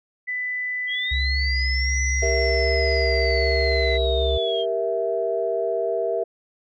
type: tone with pitch glide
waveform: sine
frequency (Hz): 1995 to 2036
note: B6 to C7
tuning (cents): +17 to -48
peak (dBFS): -24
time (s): 0.27-3.98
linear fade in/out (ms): 20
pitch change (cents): +35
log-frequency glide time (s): 1.02-2.07
type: linear two-way sweep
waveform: sine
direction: up then down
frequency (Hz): 3173 to 5920 to 3173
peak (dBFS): -27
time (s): 0.87-4.66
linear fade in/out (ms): 50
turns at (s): 2.01
type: tone with vibrato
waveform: sine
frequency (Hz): 67.1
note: C2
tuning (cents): +44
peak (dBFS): -21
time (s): 1.11-4.38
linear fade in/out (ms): 10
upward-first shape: square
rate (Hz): 1.3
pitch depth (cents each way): 36
type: chord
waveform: sine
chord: E diminished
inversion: first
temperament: equal with one note detuned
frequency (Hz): 392 / 468.1 / 659.3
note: G4 / Bb4 / E5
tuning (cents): 0 / +7 / 0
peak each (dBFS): -27 / -25 / -24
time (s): 2.22-6.24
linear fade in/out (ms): 10
effects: tanh soft clip ceiling -8 dBFS